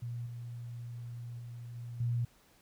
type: tone with level steps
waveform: sine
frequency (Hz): 119.3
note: A#2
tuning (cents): +41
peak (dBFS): -36 / -40 / -42 / -40 / -29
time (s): 0.02-2.25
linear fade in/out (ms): 5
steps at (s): 0.26 / 1.39 / 1.75 / 2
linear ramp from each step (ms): 5
effects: pink hiss -65 dBFS RMS until 2.61 s